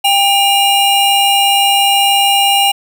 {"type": "tone pair together", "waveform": "square", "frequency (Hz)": [796, 2837], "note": ["G5", "F7"], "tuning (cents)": [26, 27], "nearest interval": "octave + minor seventh", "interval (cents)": 2201, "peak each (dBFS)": -12, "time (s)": [0.04, 2.72], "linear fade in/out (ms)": 10, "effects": []}